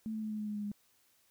sine tone with pitch steps, 220 / 217.9 / 215.7 / 213.6 / 211.5 / 209.5 / 207.4 / 205.4 Hz, A3 / A3 / A3 / G#3 / G#3 / G#3 / G#3 / G#3, 0 / -17 / -34 / +49 / +32 / +15 / -2 / -19 cents, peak -35 dBFS, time 0.06-0.716 s, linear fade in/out 0 ms, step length 82 ms, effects white hiss -70 dBFS RMS until 1.3 s

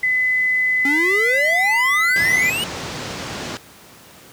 sine tone, 2015 Hz, B6, 34 cents sharp, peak -15 dBFS, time 0.03-2.5 s, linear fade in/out 5 ms
square exponential sweep, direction up, 269.9 to 3000 Hz, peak -21 dBFS, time 0.85-2.64 s, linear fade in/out 2 ms
pink low-pass noise, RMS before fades -28 dBFS, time 2.16-3.57 s, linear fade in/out 0 ms, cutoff 7000 Hz, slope 24 dB/octave
effects pink hiss -44 dBFS RMS until 4.32 s + high-pass 100 Hz 12 dB/octave

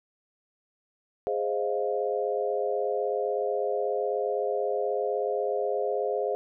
sine chord, F minor seventh, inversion first, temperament equal, 415.3 / 523.3 / 622.3 / 698.5 Hz, Ab4 / C5 / Eb5 / F5, 0 / 0 / 0 / 0 cents, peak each -29 / -30 / -33 / -33 dBFS, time 1.27-6.35 s, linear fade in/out 0 ms, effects none

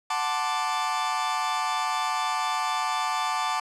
40% pulse chord, D dominant seventh, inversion first, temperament equal, 740 / 880 / 1046.5 / 1174.7 Hz, F#5 / A5 / C6 / D6, 0 / 0 / 0 / 0 cents, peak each -31 / -28 / -34 / -28 dBFS, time 0.1-3.6 s, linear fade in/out 5 ms, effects low-pass 8000 Hz 12 dB/octave

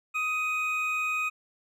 triangle tone pair together, 1254.3 / 2500 Hz, D#6 / D#7, +14 / +8 cents, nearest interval octave, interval 1194 cents, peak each -30 / -26 dBFS, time 0.14-1.3 s, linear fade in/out 20 ms, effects none

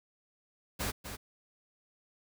pink noise with echo, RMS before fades -34 dBFS, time 0.79-0.92 s, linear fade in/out 20 ms, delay 250 ms, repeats 1, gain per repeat -8 dB, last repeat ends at 1.17 s, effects none

